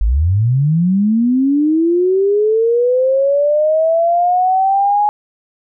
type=linear sweep; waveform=sine; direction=up; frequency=46.25 to 839 Hz; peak=-10 dBFS; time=0.01-5.09 s; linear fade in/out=0 ms; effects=none